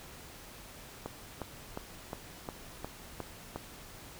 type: click train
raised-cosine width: 1 ms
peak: -23 dBFS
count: 8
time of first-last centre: 1.06-3.56 s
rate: 2.8 Hz
effects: pink hiss -50 dBFS RMS until 4.19 s